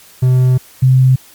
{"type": "tone pair in turn", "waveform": ["triangle", "sine"], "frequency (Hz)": [127.6, 129.91], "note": ["C3", "C3"], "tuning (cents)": [-43, -12], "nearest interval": "unison", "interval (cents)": 31, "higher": "second", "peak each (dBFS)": -5, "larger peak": "neither", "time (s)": [[0.22, 0.58], [0.82, 1.16]], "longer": "first", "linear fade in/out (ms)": 10, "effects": ["white hiss -42 dBFS RMS until 1.34 s", "MP3 96 kbps"]}